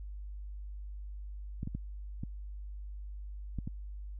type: clicks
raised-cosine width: 5 ms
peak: -24 dBFS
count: 6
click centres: 1.631 / 1.674 / 1.75 / 2.235 / 3.587 / 3.675 s
effects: added 50 Hz sine -40 dBFS peak until 4.19 s